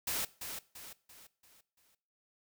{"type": "noise with echo", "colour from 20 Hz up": "white", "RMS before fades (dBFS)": -35, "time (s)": [0.07, 0.25], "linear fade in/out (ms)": 5, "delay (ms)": 340, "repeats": 5, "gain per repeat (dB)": -7, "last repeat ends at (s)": 1.95, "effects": ["noise-tail reverb RT60 0.5 s tail -20 dB re dry"]}